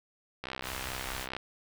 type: click train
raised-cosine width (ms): 0.3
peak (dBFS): -20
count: 61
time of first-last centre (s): 0.44-1.366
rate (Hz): 64.8
type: band-stop noise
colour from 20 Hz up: pink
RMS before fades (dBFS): -40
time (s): 0.62-1.28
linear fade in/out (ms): 50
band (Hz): 100 to 750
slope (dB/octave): 24
effects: none